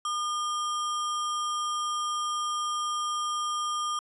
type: tone with sample-and-hold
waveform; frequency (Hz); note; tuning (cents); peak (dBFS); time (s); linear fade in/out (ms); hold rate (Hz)
sine; 1208; D6; +48; -27; 0.05-3.99; 2; 4410
effects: resampled to 24000 Hz